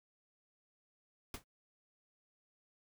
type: noise with exponential decay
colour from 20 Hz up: pink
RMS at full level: -39 dBFS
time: 1.34-1.44 s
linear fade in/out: 2 ms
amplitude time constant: 21 ms
effects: noise-tail reverb RT60 0.1 s tail -25 dB re dry